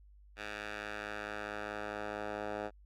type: tone with band-pass filter sweep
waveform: 10% pulse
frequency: 104.5 Hz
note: G#2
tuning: 11 cents sharp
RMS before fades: -41 dBFS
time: 0.36-2.71 s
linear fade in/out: 50 ms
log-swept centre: 2100 to 820 Hz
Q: 1.2
effects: added 50 Hz sine -56 dBFS peak until 2.85 s